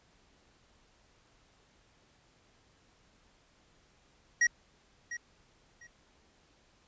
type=tone with echo; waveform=square; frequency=1900 Hz; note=A#6; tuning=33 cents sharp; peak=-23 dBFS; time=4.41-4.47 s; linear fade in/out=5 ms; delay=700 ms; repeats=2; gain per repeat=-14 dB; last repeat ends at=5.87 s; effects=pink hiss -66 dBFS RMS until 6.87 s + resampled to 16000 Hz